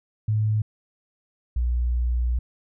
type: tone pair in turn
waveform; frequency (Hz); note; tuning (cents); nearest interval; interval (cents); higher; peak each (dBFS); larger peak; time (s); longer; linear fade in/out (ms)
sine; 107.6 / 60.39; A2 / B1; -38 / -38; minor seventh; 1000; first; -19 / -20; first; 0.28-0.62 / 1.56-2.39; second; 5
effects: none